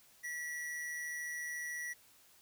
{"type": "tone with amplitude modulation", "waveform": "square", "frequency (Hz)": 1939, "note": "B6", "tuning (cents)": -32, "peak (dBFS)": -38, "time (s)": [0.23, 1.94], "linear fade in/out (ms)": 20, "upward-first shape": "sine", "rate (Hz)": 154, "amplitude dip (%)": 35, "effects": ["white hiss -64 dBFS RMS until 2.41 s"]}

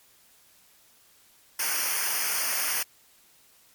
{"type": "noise with comb filter", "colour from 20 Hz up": "white", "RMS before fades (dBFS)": -27, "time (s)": [1.59, 2.83], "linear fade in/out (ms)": 5, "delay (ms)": 0.26, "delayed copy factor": -1, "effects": ["white hiss -59 dBFS RMS until 3.74 s", "MP3 96 kbps"]}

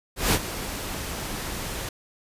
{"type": "noise with ADSR envelope", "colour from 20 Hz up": "pink", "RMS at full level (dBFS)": -19, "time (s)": [0.16, 1.89], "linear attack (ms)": 170, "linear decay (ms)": 53, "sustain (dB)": -13, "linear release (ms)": 4, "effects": ["resampled to 32000 Hz"]}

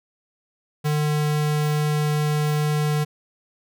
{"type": "tone", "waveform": "square", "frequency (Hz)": 150.2, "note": "D3", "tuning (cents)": 39, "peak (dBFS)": -20, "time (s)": [0.84, 3.05], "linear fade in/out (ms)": 20, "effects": []}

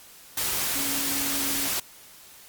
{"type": "tone in noise", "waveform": "sine", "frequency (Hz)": 277.2, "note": "C#4", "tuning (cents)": 0, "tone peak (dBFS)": -34, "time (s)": [0.75, 1.68], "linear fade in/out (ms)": 5, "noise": "white", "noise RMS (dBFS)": -27, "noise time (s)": [0.37, 1.8], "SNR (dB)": -10, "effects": ["white hiss -49 dBFS RMS until 2.48 s", "Opus 48 kbps"]}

